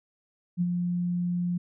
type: tone with ADSR envelope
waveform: sine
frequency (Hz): 176.2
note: F3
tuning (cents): +16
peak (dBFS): -21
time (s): 0.57-1.58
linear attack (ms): 41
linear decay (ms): 43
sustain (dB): -4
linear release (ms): 9
effects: none